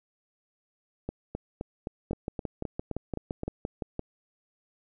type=two click trains; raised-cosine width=2 ms; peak=-19 / -18 dBFS; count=10 / 12; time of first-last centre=1.09-3.434 / 2.11-3.994 s; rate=3.84 / 5.84 Hz; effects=none